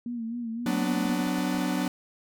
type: tone with vibrato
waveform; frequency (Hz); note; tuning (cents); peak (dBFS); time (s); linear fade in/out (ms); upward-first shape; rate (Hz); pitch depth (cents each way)
sine; 233.1; A#3; 0; -30; 0.06-1.21; 2; sine; 3.9; 66
type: chord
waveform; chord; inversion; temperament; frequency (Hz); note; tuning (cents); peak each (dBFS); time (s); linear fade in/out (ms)
45% pulse; B minor; second; equal with one note detuned; 185 / 250.7 / 293.7; F#3 / B3 / D4; 0 / +26 / 0; -30; 0.66-1.88; 2
type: clicks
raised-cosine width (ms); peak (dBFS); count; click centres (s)
3; -35; 6; 1.054 / 1.094 / 1.27 / 1.385 / 1.547 / 1.582
effects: none